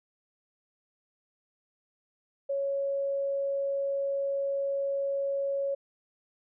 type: tone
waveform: sine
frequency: 554.4 Hz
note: C#5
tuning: in tune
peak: -27 dBFS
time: 2.49-5.75 s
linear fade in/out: 10 ms
effects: none